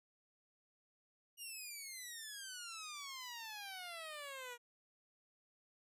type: exponential sweep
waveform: 10% pulse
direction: down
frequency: 2881 to 473 Hz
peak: -38 dBFS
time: 1.37-4.58 s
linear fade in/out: 50 ms
effects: resampled to 32000 Hz